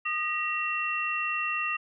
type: tone cluster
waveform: sine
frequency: 1228 / 1906 / 2722 Hz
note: D#6 / A#6 / F7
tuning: -23 / +38 / -45 cents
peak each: -32 / -35 / -29 dBFS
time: 0.05-1.77 s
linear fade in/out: 10 ms
effects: none